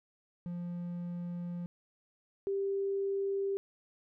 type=tone pair in turn; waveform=triangle / sine; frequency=174.61 / 393.9 Hz; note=F3 / G4; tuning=0 / +8 cents; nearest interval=octave + major second; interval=1408 cents; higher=second; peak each=-34 / -30 dBFS; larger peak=second; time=0.46-1.66 / 2.47-3.57 s; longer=first; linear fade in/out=0 ms; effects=none